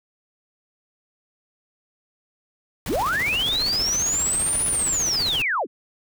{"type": "noise with tremolo", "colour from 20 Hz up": "pink", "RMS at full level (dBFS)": -31, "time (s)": [2.86, 5.42], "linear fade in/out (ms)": 2, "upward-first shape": "square", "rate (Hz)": 15, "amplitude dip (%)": 40}
{"type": "linear two-way sweep", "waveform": "sine", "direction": "up then down", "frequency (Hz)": [36.42, 9890, 173.6], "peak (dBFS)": -20, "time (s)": [2.86, 5.67], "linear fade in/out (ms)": 50, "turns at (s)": 4.66}
{"effects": []}